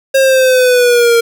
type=linear sweep; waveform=square; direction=down; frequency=540 to 462 Hz; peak=-7 dBFS; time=0.14-1.21 s; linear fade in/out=10 ms; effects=none